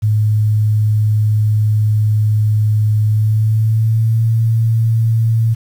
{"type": "tone with pitch glide", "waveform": "sine", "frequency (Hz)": [107, 113.1], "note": ["A2", "A2"], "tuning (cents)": [-48, 48], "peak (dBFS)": -10, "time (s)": [0.02, 5.55], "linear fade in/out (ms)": 20, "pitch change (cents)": 96, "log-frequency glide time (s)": [3.04, 4.22], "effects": ["7-bit"]}